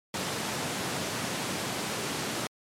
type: high-pass noise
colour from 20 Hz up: pink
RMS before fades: -32 dBFS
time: 0.14-2.47 s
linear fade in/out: 2 ms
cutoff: 120 Hz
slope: 24 dB/octave
effects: low-pass 10000 Hz 12 dB/octave + MP3 96 kbps